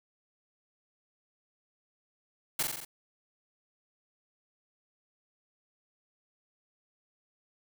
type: noise with echo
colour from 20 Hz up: white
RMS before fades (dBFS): -29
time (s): 2.59-2.63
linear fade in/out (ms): 5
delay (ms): 44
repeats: 5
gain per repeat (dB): -3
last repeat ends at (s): 2.85
effects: none